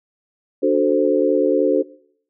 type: chord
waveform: sine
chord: D dominant seventh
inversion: none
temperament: equal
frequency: 293.7 / 370 / 440 / 523.3 Hz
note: D4 / F#4 / A4 / C5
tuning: 0 / 0 / 0 / 0 cents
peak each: -19 dBFS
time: 0.62-1.83 s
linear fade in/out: 20 ms
effects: noise-tail reverb RT60 0.6 s tail -20 dB re dry